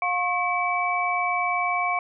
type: tone cluster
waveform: sine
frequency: 715 / 1086 / 2294 Hz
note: F5 / C#6 / D7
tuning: +41 / -36 / -41 cents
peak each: -26 dBFS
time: 0.02-1.99 s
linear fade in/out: 2 ms
effects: none